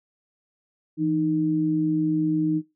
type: tone pair together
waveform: sine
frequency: 164.22 / 310 Hz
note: E3 / D#4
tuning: -6 / -6 cents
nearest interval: major seventh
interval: 1100 cents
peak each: -27 / -21 dBFS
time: 0.97-2.62 s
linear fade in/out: 50 ms
effects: noise-tail reverb RT60 0.2 s tail -17 dB re dry